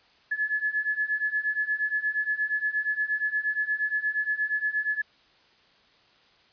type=beating tone pair; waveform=sine; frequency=1708 / 1716.5 Hz; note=G#6 / A6; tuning=+48 / -43 cents; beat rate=8.5 Hz; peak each=-29 / -27 dBFS; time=0.31-5.02 s; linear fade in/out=10 ms; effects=white hiss -60 dBFS RMS until 6.52 s + resampled to 11025 Hz